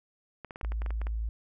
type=clicks; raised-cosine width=0.5 ms; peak=-26 dBFS; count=11; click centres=0.447 / 0.508 / 0.559 / 0.612 / 0.648 / 0.72 / 0.819 / 0.862 / 0.906 / 1.016 / 1.069 s
type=tone; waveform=sine; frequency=55.3 Hz; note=A1; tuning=9 cents sharp; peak=-29 dBFS; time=0.63-1.29 s; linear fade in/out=0 ms
effects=none